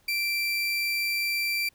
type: tone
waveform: 30% pulse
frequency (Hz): 2349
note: D7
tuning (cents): 0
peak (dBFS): -23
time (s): 0.08-1.69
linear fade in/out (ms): 5
effects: pink hiss -64 dBFS RMS until 1.74 s

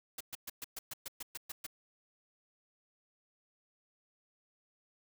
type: noise bursts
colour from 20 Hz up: white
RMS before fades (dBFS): -42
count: 11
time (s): 0.18-1.666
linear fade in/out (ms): 5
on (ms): 26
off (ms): 120
effects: none

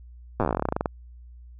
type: slowing click train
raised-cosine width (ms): 1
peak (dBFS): -10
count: 21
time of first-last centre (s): 0.4-0.858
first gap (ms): 8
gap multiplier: 1.1
effects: added 60 Hz sine -43 dBFS peak until 1.59 s

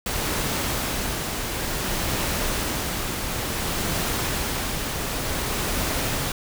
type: noise with tremolo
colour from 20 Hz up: pink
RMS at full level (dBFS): -25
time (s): 0.06-6.32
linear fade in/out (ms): 2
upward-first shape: sine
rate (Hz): 0.56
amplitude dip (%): 30
effects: none

